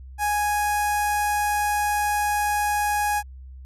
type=tone with notch filter; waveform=sawtooth; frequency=830.6 Hz; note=G#5; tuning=in tune; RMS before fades=-23 dBFS; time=0.18-3.23 s; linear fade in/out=50 ms; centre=3700 Hz; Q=1; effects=added 65 Hz sine -38 dBFS peak until 3.65 s + resampled to 32000 Hz